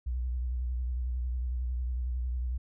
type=tone with vibrato; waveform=sine; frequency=61.74 Hz; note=B1; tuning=in tune; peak=-29 dBFS; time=0.06-2.58 s; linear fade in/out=10 ms; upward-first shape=sine; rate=11 Hz; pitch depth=63 cents each way; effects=none